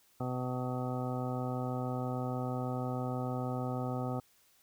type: harmonic tone with a mistuned harmonic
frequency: 126.3 Hz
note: B2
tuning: 39 cents sharp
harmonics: 1 / 2 / 3 / 4 / 5 / 6 / 7 / 9 / 10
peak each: -36 / -38 / -45 / -42 / -45 / -42 / -49 / -52 / -46 dBFS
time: 0.2-4.2 s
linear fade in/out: 5 ms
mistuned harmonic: 9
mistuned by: -15 cents
effects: white hiss -67 dBFS RMS until 4.62 s